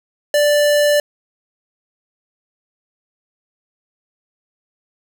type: tone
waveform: square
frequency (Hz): 587.3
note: D5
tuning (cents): 0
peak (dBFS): -12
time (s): 0.34-1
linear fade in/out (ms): 2
effects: none